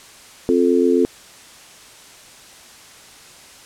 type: harmonic tone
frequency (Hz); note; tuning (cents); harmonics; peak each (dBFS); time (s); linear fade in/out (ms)
87.7; F2; +8; 3 / 4 / 5; -17 / -17 / -17; 0.49-1.05; 0
effects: white hiss -43 dBFS RMS until 3.65 s + low-pass 9000 Hz 12 dB/octave